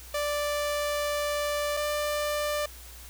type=tone pair in turn; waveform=sawtooth; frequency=587.3 / 592.8 Hz; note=D5 / D5; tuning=0 / +16 cents; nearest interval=unison; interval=16 cents; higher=second; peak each=-23 dBFS; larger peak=neither; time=0.14-1.77 / 1.77-2.66 s; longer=first; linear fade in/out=5 ms; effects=added 60 Hz sine -46 dBFS peak until 3.09 s + white hiss -48 dBFS RMS until 3.09 s